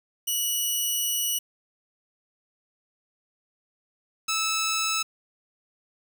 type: tone pair in turn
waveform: 10% pulse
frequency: 2935 / 1307.4 Hz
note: F#7 / E6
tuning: -15 / -15 cents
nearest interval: octave + major second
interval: 1400 cents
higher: first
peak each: -16 dBFS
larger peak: neither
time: 0.27-1.39 / 4.28-5.03 s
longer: first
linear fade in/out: 10 ms
effects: 8-bit

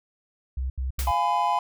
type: tone bursts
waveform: sine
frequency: 65 Hz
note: C2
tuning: 11 cents flat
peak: -25 dBFS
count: 3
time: 0.57-1.112 s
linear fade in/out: 5 ms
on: 130 ms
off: 76 ms
type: noise with exponential decay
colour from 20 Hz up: white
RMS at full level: -30 dBFS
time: 0.99-1.23 s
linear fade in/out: 0 ms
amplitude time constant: 52 ms
type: chord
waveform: triangle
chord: F diminished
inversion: none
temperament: equal with one note detuned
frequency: 698.5 / 830.6 / 1005.6 Hz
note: F5 / Ab5 / Cb6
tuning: 0 / 0 / +31 cents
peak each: -26 / -23 / -22 dBFS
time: 1.07-1.59 s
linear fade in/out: 2 ms
effects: none

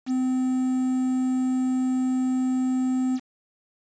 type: tone with quantisation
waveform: triangle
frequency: 256.9 Hz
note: C4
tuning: 32 cents flat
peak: -19 dBFS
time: 0.06-3.2 s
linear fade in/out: 50 ms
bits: 7
effects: resampled to 16000 Hz

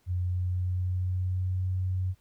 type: tone with pitch glide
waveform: sine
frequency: 90.1 to 92.58 Hz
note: F#2 to F#2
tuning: -45 to +2 cents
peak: -26 dBFS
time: 0.06-2.15 s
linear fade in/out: 50 ms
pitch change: +47 cents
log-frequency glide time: 0.2-1.68 s
effects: pink hiss -69 dBFS RMS until 2.2 s

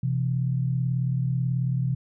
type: tone pair together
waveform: sine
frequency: 128.24 / 166.6 Hz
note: C3 / E3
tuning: -34 / +19 cents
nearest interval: perfect fourth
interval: 453 cents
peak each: -23 / -29 dBFS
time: 0.03-1.95 s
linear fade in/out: 5 ms
effects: none

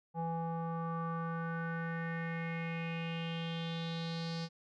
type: tone with low-pass filter sweep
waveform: square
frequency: 165.8 Hz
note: E3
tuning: 10 cents sharp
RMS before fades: -38 dBFS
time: 0.14-4.49 s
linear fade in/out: 50 ms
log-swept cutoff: 810 to 4800 Hz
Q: 4.9
effects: none

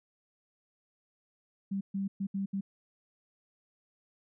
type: tone bursts at uneven times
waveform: sine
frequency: 196 Hz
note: G3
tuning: in tune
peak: -30 dBFS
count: 5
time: 1.71-1.81 / 1.94-2.08 / 2.2-2.27 / 2.34-2.46 / 2.53-2.61 s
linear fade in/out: 10 ms
effects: none

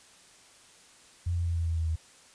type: tone with pitch steps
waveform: sine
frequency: 87 / 85.85 / 84.72 / 83.6 / 82.5 / 81.41 / 80.33 Hz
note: F2 / F2 / E2 / E2 / E2 / E2 / E2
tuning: -6 / -29 / +48 / +25 / +2 / -21 / -44 cents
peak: -26 dBFS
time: 1.26-1.96 s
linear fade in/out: 10 ms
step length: 100 ms
effects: white hiss -56 dBFS RMS until 2.34 s + resampled to 22050 Hz

